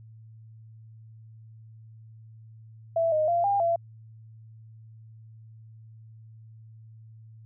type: tone with pitch steps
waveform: sine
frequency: 663 / 619 / 688 / 802 / 677 Hz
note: E5 / D#5 / F5 / G5 / E5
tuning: +10 / -9 / -26 / +39 / +46 cents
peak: -21 dBFS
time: 2.96-3.76 s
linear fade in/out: 5 ms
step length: 160 ms
effects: added 111 Hz sine -46 dBFS peak until 7.45 s